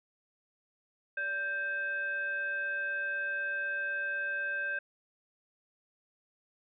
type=tone with frequency modulation; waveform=sine; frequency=1573 Hz; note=G6; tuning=6 cents sharp; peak=-31 dBFS; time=1.17-4.79 s; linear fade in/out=5 ms; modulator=996 Hz; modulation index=0.44; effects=none